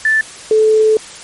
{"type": "tone pair in turn", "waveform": "sine", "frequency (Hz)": [1760, 434.9], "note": ["A6", "A4"], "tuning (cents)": [0, -20], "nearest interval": "2 octaves", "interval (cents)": 2420, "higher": "first", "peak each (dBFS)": [-9, -7], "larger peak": "second", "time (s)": [[0.05, 0.21], [0.51, 0.97]], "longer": "second", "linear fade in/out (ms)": 2, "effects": ["white hiss -33 dBFS RMS until 1.23 s", "MP3 48 kbps"]}